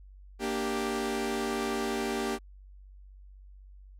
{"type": "chord", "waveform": "sawtooth", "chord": "G minor", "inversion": "first", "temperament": "equal", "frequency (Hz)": [233.1, 293.7, 392], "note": ["Bb3", "D4", "G4"], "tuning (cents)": [0, 0, 0], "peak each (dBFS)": [-30, -33, -28], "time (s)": [0.39, 2.39], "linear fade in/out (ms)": 50, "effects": ["added 48 Hz sine -48 dBFS peak until 3.99 s", "low-pass 12000 Hz 12 dB/octave"]}